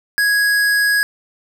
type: tone with hard clipping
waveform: sine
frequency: 1661.2 Hz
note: G#6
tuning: in tune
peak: -14 dBFS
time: 0.18-1.03 s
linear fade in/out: 0 ms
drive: 17 dB
effects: none